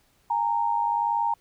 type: tone pair together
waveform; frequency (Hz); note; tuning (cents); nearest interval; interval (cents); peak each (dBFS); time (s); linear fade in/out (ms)
sine; 823.6 / 925; G#5 / A#5; -15 / -14; major second; 201; -27 / -23; 0.3-1.34; 5
effects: pink hiss -64 dBFS RMS until 1.4 s